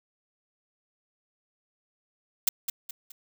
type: noise with echo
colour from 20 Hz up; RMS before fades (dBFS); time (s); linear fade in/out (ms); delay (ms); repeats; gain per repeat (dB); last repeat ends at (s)
blue; -21; 2.47-2.49; 5; 210; 3; -8; 3.12
effects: none